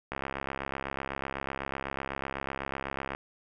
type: click train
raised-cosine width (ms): 0.5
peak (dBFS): -18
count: 207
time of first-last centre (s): 0.12-3.149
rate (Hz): 68
effects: none